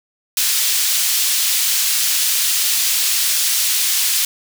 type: high-pass noise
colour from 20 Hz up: pink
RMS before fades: -17 dBFS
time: 0.37-4.25 s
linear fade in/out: 2 ms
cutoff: 3700 Hz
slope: 12 dB/octave
effects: none

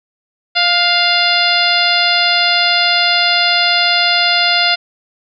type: harmonic tone with a mistuned harmonic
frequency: 698.5 Hz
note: F5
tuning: in tune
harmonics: 1 / 2 / 3 / 4 / 5 / 6 / 7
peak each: -18 / -18 / -18 / -18 / -18 / -18 / -18 dBFS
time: 0.55-4.76 s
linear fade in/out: 20 ms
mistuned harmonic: 2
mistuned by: +24 cents
effects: none

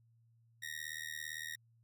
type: tone with amplitude modulation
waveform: sawtooth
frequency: 1875 Hz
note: A#6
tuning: 10 cents sharp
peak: -34 dBFS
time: 0.62-1.56 s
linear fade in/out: 10 ms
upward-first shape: sine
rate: 77.7 Hz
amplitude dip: 100%
effects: added 115 Hz sine -66 dBFS peak until 1.83 s

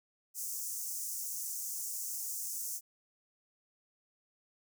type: high-pass noise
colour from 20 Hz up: pink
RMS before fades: -39 dBFS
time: 0.34-2.81 s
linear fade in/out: 50 ms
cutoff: 5900 Hz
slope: 48 dB/octave
effects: none

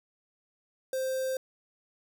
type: tone with notch filter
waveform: square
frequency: 523.3 Hz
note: C5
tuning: in tune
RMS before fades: -31 dBFS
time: 0.93-1.37 s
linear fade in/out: 2 ms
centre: 2400 Hz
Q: 0.58
effects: none

